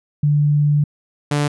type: tone pair in turn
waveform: sine / sawtooth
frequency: 147.1 / 146.17 Hz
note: D3 / D3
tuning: +3 / -8 cents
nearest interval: unison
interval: 11 cents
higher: first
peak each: -12 dBFS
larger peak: neither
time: 0.23-0.84 / 1.31-1.48 s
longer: first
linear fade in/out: 5 ms
effects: resampled to 24000 Hz